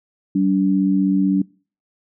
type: tone pair together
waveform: sine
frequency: 191.4 / 287.3 Hz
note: G3 / D4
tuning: -41 / -38 cents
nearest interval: perfect fifth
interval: 703 cents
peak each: -17 dBFS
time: 0.35-1.42 s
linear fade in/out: 5 ms
effects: noise-tail reverb RT60 0.4 s tail -24 dB re dry